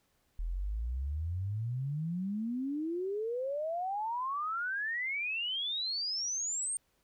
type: exponential sweep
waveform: sine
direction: up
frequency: 39.57 to 8840 Hz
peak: -32 dBFS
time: 0.39-6.77 s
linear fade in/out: 0 ms
effects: pink hiss -74 dBFS RMS until 7.03 s